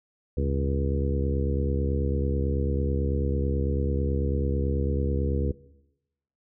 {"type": "harmonic tone with a mistuned harmonic", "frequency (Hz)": 69.1, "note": "C#2", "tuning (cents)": -5, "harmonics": [1, 2, 3, 4, 5, 6, 7], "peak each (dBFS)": [-25, -31, -33, -35, -36, -35, -34], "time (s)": [0.37, 5.52], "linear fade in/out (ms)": 5, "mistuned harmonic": 1, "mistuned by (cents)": 140, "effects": ["noise-tail reverb RT60 0.9 s tail -19 dB re dry"]}